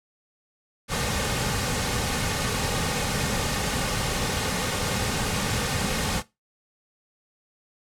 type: noise with comb filter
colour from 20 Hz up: pink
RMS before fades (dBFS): -26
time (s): 0.88-6.23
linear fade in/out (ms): 50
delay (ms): 3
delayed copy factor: -0.5
effects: noise-tail reverb RT60 0.2 s tail -17 dB re dry + low-pass 10000 Hz 12 dB/octave